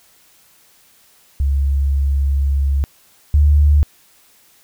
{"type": "tone pair in turn", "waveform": "sine", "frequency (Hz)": [69.3, 73.35], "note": ["C#2", "D2"], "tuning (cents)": [0, -2], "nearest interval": "minor second", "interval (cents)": 98, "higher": "second", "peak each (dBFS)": [-13, -8], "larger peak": "second", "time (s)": [[1.4, 2.84], [3.34, 3.83]], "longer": "first", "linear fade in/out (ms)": 0, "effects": ["white hiss -52 dBFS RMS until 4.63 s"]}